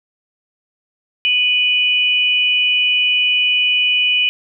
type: tone pair together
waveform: sine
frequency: 2480 / 2960 Hz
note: D#7 / F#7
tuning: -6 / 0 cents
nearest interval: minor third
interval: 306 cents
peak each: -15 dBFS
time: 1.25-4.29 s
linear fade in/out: 0 ms
effects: none